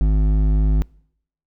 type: tone with hard clipping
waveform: sine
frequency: 51.91 Hz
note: G#1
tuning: in tune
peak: -15 dBFS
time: 0.01-0.82 s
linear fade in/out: 0 ms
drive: 10 dB
effects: noise-tail reverb RT60 0.7 s tail -26 dB re dry